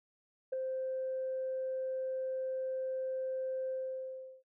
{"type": "tone with ADSR envelope", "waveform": "sine", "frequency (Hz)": 522, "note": "C5", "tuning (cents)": -4, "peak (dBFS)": -27, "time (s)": [0.52, 4.43], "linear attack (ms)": 13, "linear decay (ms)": 3, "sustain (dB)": -6, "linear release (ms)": 730, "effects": ["noise-tail reverb RT60 0.1 s tail -20 dB re dry", "tanh soft clip ceiling -29 dBFS"]}